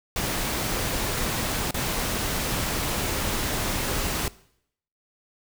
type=noise with dropouts; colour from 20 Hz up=pink; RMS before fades=-27 dBFS; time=0.16-4.28 s; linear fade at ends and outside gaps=1 ms; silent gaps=1.709-1.743 s; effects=noise-tail reverb RT60 0.7 s tail -20 dB re dry